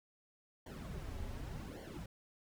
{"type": "noise with flanger", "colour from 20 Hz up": "brown", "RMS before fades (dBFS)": -45, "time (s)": [0.66, 2.06], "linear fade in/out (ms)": 5, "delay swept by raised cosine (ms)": [0.78, 6.58], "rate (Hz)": 0.87, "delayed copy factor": -0.9, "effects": []}